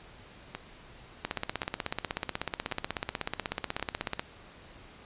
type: two click trains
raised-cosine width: 0.3 ms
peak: -14 / -19 dBFS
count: 49 / 4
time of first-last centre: 1.25-4.195 / 0.55-3.797 s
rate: 16.3 / 0.924 Hz
effects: pink hiss -52 dBFS RMS until 5.05 s + resampled to 8000 Hz